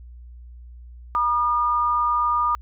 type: tone pair together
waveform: sine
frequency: 962 / 1214 Hz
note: B5 / D#6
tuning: -46 / -43 cents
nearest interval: major third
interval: 403 cents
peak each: -24 / -19 dBFS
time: 1.15-2.55 s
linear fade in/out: 0 ms
effects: added 60 Hz sine -39 dBFS peak until 2.61 s